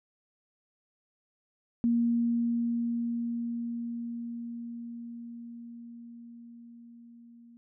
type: tone with level ramp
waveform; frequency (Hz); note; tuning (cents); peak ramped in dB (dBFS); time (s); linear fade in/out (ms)
sine; 235; A#3; +14; -22 to -51; 1.84-7.57; 0
effects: none